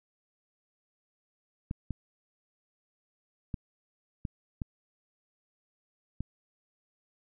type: clicks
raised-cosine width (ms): 5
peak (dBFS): -21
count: 6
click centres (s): 1.711 / 1.907 / 3.542 / 4.252 / 4.618 / 6.206
effects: none